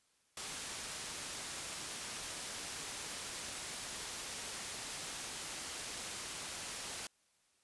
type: low-pass noise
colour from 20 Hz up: white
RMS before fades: -44 dBFS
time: 0.37-7.07 s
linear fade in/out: 2 ms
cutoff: 10000 Hz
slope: 12 dB/octave
effects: white hiss -74 dBFS RMS until 7.63 s + resampled to 24000 Hz